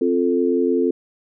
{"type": "chord", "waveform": "sine", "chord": "F major", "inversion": "second", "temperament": "equal with one note detuned", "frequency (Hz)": [263, 349.2, 440], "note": ["C4", "F4", "A4"], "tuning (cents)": [9, 0, 0], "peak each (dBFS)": -20, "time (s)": [0.01, 0.91], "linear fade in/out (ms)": 5, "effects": []}